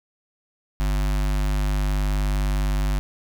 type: tone with notch filter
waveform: square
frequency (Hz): 49.75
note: G1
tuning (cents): +26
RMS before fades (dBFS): -22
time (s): 0.8-2.99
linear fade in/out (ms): 0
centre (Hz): 440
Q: 1.6
effects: none